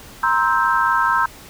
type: chord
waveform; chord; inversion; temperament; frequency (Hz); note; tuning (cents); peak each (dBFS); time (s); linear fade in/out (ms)
sine; C dominant seventh; third; just; 941.9 / 1046.5 / 1308.1 / 1569.8; Bb5 / C6 / E6 / G6; +18 / 0 / -14 / +2; -20; 0.23-1.26; 5
effects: pink hiss -41 dBFS RMS until 1.49 s